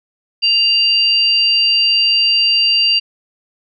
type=tone pair together; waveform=sine; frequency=2794 / 4699 Hz; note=F7 / D8; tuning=0 / 0 cents; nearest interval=major sixth; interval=900 cents; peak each=-13 dBFS; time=0.42-3 s; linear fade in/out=20 ms; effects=none